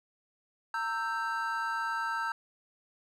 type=chord; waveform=triangle; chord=E diminished; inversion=second; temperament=equal with one note detuned; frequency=918.4 / 1318.5 / 1568 Hz; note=Bb5 / E6 / G6; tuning=-26 / 0 / 0 cents; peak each=-33 dBFS; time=0.74-2.32 s; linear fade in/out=2 ms; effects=none